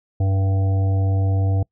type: harmonic tone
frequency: 96.8 Hz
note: G2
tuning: 21 cents flat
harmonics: 1 / 3 / 5 / 7 / 8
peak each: -16 / -31 / -34 / -34 / -39 dBFS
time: 0.2-1.63 s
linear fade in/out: 5 ms
effects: noise-tail reverb RT60 0.1 s tail -25 dB re dry